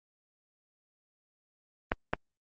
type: clicks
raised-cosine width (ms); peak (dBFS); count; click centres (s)
0.5; -11; 2; 1.919 / 2.135
effects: Opus 24 kbps